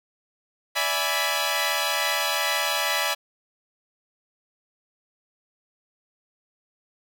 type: chord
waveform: 10% pulse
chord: E dominant seventh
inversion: third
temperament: equal with one note detuned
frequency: 580.9 / 659.3 / 830.6 / 987.8 Hz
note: D5 / E5 / G#5 / B5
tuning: -19 / 0 / 0 / 0 cents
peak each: -20 dBFS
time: 0.75-3.15 s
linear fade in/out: 20 ms
effects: none